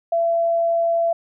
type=tone; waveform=sine; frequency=673 Hz; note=E5; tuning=36 cents sharp; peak=-16 dBFS; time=0.12-1.13 s; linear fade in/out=5 ms; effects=none